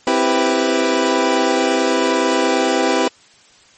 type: chord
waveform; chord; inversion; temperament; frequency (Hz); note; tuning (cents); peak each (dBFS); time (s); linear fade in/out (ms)
25% pulse; C major seventh; none; equal; 261.6 / 329.6 / 392 / 493.9; C4 / E4 / G4 / B4; 0 / 0 / 0 / 0; -16; 0.07-3.08; 2
effects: white hiss -49 dBFS RMS until 3.77 s + MP3 32 kbps